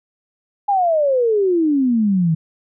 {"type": "exponential sweep", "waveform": "sine", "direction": "down", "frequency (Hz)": [830.6, 155.8], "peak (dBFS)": -13, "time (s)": [0.68, 2.35], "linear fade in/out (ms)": 10, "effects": []}